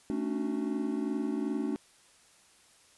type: chord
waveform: triangle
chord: D major seventh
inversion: second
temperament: equal with one note detuned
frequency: 220 / 277.2 / 299.8 / 370 Hz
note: A3 / C#4 / D4 / F#4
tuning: 0 / 0 / +36 / 0 cents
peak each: -33 / -32 / -33 / -36 dBFS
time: 0.1-1.76 s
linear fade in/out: 0 ms
effects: white hiss -61 dBFS RMS until 2.97 s + resampled to 24000 Hz